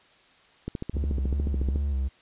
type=click train; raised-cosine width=3 ms; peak=-18 dBFS; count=16; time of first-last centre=0.68-1.759 s; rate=13.9 Hz
type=tone with vibrato; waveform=triangle; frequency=68.8 Hz; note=C#2; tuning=12 cents flat; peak=-22 dBFS; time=0.93-2.09 s; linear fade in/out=20 ms; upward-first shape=square; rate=2.5 Hz; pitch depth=56 cents each way
effects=white hiss -58 dBFS RMS until 2.21 s + resampled to 8000 Hz